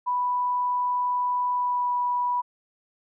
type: tone with pitch glide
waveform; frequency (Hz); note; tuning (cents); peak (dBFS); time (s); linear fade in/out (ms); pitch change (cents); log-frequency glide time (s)
sine; 987.8 to 980.4; B5 to B5; 0 to -13; -22; 0.06-2.42; 20; -13; 1.53-1.92
effects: none